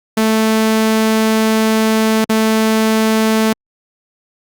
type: tone with dropouts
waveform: sawtooth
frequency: 220 Hz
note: A3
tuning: in tune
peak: -7 dBFS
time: 0.17-3.53 s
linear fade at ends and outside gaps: 5 ms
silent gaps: 2.245-2.294 s
effects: Opus 48 kbps